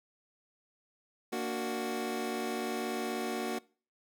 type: chord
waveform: 25% pulse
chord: Bb augmented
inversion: none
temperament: equal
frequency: 233.1 / 293.7 / 370 Hz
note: Bb3 / D4 / F#4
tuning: 0 / 0 / 0 cents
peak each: -33 / -37 / -32 dBFS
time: 1.32-3.59 s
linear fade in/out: 10 ms
effects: noise-tail reverb RT60 0.4 s tail -23 dB re dry